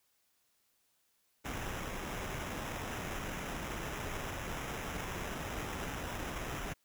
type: noise with sample-and-hold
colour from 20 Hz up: pink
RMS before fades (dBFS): -40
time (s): 1.44-6.74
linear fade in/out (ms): 20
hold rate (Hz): 4410
effects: white hiss -75 dBFS RMS until 6.84 s